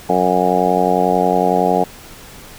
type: harmonic tone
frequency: 91 Hz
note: F#2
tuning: 28 cents flat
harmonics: 2 / 3 / 4 / 5 / 6 / 7 / 8 / 9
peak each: -21 / -23 / -23 / -19 / -23 / -21 / -18 / -19 dBFS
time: 0.09-1.84 s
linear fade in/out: 5 ms
effects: pink hiss -38 dBFS RMS until 2.58 s